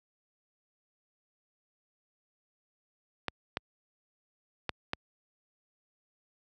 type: clicks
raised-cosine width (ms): 0.3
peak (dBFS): -14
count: 4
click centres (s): 3.283 / 3.571 / 4.693 / 4.934
effects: high-pass 60 Hz 12 dB/octave